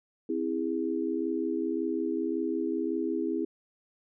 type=chord; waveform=sine; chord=C augmented; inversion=none; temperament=just; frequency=261.6 / 327 / 408.8 Hz; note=C4 / E4 / G#4; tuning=0 / -14 / -27 cents; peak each=-33 / -30 / -33 dBFS; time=0.29-3.45 s; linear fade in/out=5 ms; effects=none